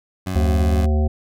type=tone with vibrato; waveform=20% pulse; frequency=92.5 Hz; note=F#2; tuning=in tune; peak=-18 dBFS; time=0.26-0.86 s; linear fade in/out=10 ms; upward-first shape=square; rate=4.5 Hz; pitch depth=11 cents each way
type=harmonic tone; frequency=75.6 Hz; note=D#2; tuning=49 cents flat; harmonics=1 / 3 / 5 / 7 / 9 / 10; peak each=-15 / -25 / -29 / -32 / -34 / -35 dBFS; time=0.35-1.08 s; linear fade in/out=10 ms
effects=none